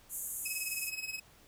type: band-pass noise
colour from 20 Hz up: white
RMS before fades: -40 dBFS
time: 0.09-0.92 s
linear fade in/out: 50 ms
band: 6600 to 14000 Hz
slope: 96 dB/octave
type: tone with tremolo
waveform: sawtooth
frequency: 2557 Hz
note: D#7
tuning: 47 cents sharp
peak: -31 dBFS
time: 0.45-1.2 s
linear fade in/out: 10 ms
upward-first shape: sine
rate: 19 Hz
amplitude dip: 75%
effects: pink hiss -61 dBFS RMS until 1.47 s